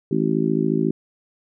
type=harmonic tone; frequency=54.1 Hz; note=A1; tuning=29 cents flat; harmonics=3 / 4 / 5 / 6 / 7; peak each=-24 / -24 / -24 / -24 / -24 dBFS; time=0.11-0.91 s; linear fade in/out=5 ms; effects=none